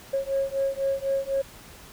sine beating tone pair, 543 / 547 Hz, C#5 / C#5, -36 / -23 cents, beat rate 4 Hz, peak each -26 dBFS, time 0.13-1.42 s, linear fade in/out 10 ms, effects tanh soft clip ceiling -17 dBFS + pink hiss -47 dBFS RMS until 1.92 s

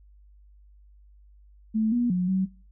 sine tone with pitch steps, 218.9 / 241.2 / 180.6 / 189 Hz, A3 / B3 / F#3 / F#3, -9 / -41 / -42 / +37 cents, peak -21 dBFS, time 1.74-2.46 s, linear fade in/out 20 ms, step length 180 ms, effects noise-tail reverb RT60 0.4 s tail -22 dB re dry + added 50 Hz sine -51 dBFS peak until 2.71 s

